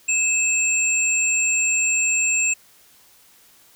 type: tone pair together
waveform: sine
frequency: 2619 / 7408 Hz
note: E7 / A#8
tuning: -12 / -12 cents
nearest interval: octave + tritone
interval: 1800 cents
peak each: -20 dBFS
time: 0.08-2.54 s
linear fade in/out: 10 ms
effects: white hiss -53 dBFS RMS until 3.75 s